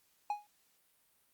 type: tone with exponential decay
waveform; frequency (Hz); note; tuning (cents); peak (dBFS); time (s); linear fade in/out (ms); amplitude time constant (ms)
triangle; 830; G#5; -1; -27; 0.3-0.47; 2; 36
effects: white hiss -72 dBFS RMS until 1.33 s + Opus 48 kbps